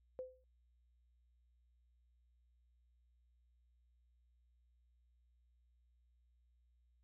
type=tone with exponential decay; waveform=sine; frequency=512 Hz; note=C5; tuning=38 cents flat; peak=-39 dBFS; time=0.19-0.44 s; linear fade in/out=0 ms; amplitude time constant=54 ms; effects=added 60 Hz sine -70 dBFS peak until 7.03 s